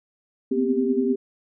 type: tone cluster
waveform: sine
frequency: 237 / 251.8 / 262 / 395.5 Hz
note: A#3 / B3 / C4 / G4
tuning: +29 / +34 / +2 / +15 cents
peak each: -29 / -24 / -25 / -23 dBFS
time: 0.51-1.16 s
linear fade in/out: 10 ms
effects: none